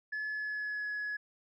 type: tone with pitch glide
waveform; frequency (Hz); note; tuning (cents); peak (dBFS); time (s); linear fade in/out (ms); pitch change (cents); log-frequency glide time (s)
sine; 1715 to 1689.4; A6 to G#6; -45 to +29; -32; 0.12-1.17; 10; -26; 0.29-0.88
effects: tanh soft clip ceiling -32 dBFS